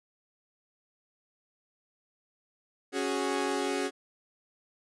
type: chord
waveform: sawtooth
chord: C# suspended fourth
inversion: none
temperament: equal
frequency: 277.2 / 370 / 415.3 Hz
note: C#4 / F#4 / G#4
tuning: 0 / 0 / 0 cents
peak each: -29 dBFS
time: 2.92-3.91 s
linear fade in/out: 50 ms
effects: resampled to 24000 Hz